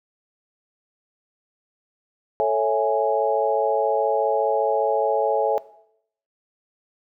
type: chord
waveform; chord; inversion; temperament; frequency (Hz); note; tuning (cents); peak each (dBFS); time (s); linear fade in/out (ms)
sine; A major seventh; none; equal; 440 / 554.4 / 659.3 / 830.6; A4 / C#5 / E5 / G#5; 0 / 0 / 0 / 0; -23; 2.4-5.58; 0
effects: noise-tail reverb RT60 0.7 s tail -18 dB re dry